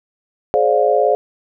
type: chord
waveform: sine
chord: D half-diminished seventh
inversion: second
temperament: just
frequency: 422.9 / 528.6 / 587.3 / 704.8 Hz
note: Ab4 / C5 / D5 / F5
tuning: +31 / +18 / 0 / +16 cents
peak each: -17 dBFS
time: 0.54-1.15 s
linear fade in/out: 0 ms
effects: none